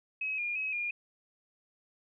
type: tone with vibrato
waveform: sine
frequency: 2485 Hz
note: D#7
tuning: 3 cents flat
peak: -31 dBFS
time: 0.21-0.91 s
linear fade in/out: 5 ms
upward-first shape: square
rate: 2.9 Hz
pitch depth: 47 cents each way
effects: none

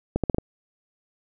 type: accelerating click train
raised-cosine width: 2 ms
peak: -9 dBFS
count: 5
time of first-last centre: 0.16-0.384 s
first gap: 77 ms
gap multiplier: 0.79
effects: none

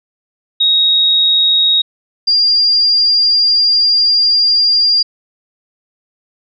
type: tone pair in turn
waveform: sine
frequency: 3773 / 4796 Hz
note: A#7 / D8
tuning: +20 / +36 cents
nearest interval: major third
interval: 416 cents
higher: second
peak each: -8 dBFS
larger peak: neither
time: 0.6-1.82 / 2.27-5.03 s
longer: second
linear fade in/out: 10 ms
effects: none

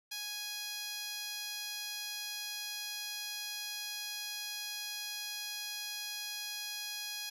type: tone with band-pass filter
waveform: 10% pulse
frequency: 830 Hz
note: G#5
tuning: 1 cent flat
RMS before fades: -41 dBFS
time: 0.11-7.3 s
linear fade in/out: 10 ms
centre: 7400 Hz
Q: 0.73
effects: none

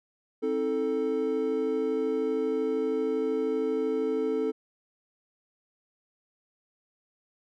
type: chord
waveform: triangle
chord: A diminished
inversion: first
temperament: just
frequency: 264 / 316.8 / 440 Hz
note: C4 / Eb4 / A4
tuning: +16 / +31 / 0 cents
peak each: -30 / -31 / -25 dBFS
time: 0.42-4.52 s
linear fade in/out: 20 ms
effects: none

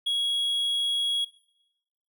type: tone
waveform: triangle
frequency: 3322 Hz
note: G#7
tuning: in tune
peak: -22 dBFS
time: 0.06-1.25 s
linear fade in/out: 10 ms
effects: noise-tail reverb RT60 0.9 s tail -19 dB re dry

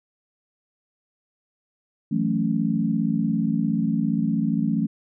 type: chord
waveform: sine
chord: F# minor seventh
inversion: third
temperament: equal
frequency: 164.81 / 185 / 220 / 277.2 Hz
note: E3 / F#3 / A3 / C#4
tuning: 0 / 0 / 0 / 0 cents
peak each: -26 / -27 / -23 / -27 dBFS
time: 2.11-4.87 s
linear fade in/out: 10 ms
effects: none

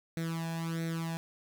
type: tone with flanger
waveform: sawtooth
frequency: 164.81 Hz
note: E3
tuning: in tune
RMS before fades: -35 dBFS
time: 0.17-1.17 s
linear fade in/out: 0 ms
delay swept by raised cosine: 0.5 to 1.2 ms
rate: 1.5 Hz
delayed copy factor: +0.8
effects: none

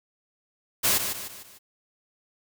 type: noise with echo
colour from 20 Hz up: white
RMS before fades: -22 dBFS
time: 0.83-0.99 s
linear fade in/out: 20 ms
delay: 150 ms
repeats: 4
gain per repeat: -7 dB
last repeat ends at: 1.59 s
effects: none

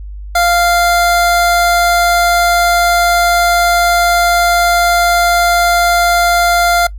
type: tone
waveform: 25% pulse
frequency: 696 Hz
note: F5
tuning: 6 cents flat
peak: -5 dBFS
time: 0.35-6.87 s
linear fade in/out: 5 ms
effects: noise-tail reverb RT60 0.1 s tail -21 dB re dry + added 50 Hz sine -24 dBFS peak until 6.98 s

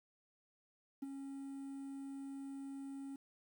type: tone with ADSR envelope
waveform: triangle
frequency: 274.2 Hz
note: C#4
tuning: 19 cents flat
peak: -35 dBFS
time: 1.02-3.16 s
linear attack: 9 ms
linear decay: 20 ms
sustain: -7 dB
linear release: 4 ms
effects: tanh soft clip ceiling -31 dBFS + 11-bit

